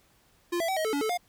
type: tone with pitch steps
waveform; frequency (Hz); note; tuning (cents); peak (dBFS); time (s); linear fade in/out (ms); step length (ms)
square; 347.6 / 665 / 763 / 631 / 437.3 / 285 / 436.1 / 709; F4 / E5 / G5 / D#5 / A4 / C#4 / A4 / F5; -8 / +15 / -47 / +24 / -11 / +48 / -15 / +26; -27; 0.52-1.176; 10; 82
effects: pink hiss -64 dBFS RMS until 1.28 s